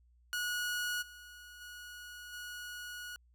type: tone with level steps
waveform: sawtooth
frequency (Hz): 1456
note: F#6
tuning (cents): -28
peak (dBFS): -30 / -47 / -43 / -39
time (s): 0.33-3.16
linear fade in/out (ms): 0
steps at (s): 1.01 / 1.6 / 2.32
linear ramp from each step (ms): 20
effects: added 60 Hz sine -63 dBFS peak until 3.34 s